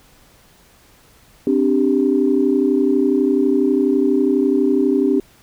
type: chord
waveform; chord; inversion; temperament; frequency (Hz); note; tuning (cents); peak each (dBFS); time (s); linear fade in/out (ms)
sine; C suspended second; none; equal; 261.6 / 293.7 / 392; C4 / D4 / G4; 0 / 0 / 0; -17; 1.47-5.2; 2
effects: tanh soft clip ceiling -3 dBFS + pink hiss -51 dBFS RMS until 5.42 s